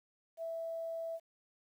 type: tone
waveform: sine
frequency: 659 Hz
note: E5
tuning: 1 cent flat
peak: -37 dBFS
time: 0.37-1.2 s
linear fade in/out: 50 ms
effects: 11-bit